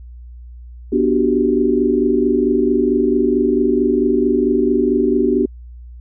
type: chord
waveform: sine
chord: G major seventh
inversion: first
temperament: just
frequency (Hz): 245 / 294 / 367.5 / 392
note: B3 / D4 / F#4 / G4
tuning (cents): -14 / +2 / -12 / 0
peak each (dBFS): -18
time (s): 0.92-5.46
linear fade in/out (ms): 10
effects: added 60 Hz sine -33 dBFS peak until 6 s